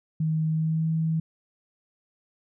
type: tone with pitch glide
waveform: sine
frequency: 157.9 to 160.85 Hz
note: D#3 to E3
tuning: +26 to -42 cents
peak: -22 dBFS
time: 0.2-1.2 s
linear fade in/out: 5 ms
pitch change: +32 cents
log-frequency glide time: 0.49-0.88 s
effects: none